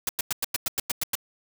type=noise bursts; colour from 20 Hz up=white; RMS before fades=-26 dBFS; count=10; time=0.07-1.153 s; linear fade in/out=2 ms; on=21 ms; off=97 ms; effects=none